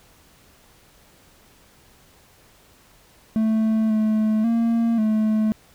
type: tone with pitch steps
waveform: triangle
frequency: 220.1 / 216.7 / 230.7 / 216.6 Hz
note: A3 / A3 / A#3 / A3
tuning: +1 / -26 / -18 / -27 cents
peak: -15 dBFS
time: 3.36-5.52 s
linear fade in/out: 0 ms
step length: 540 ms
effects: pink hiss -54 dBFS RMS until 5.74 s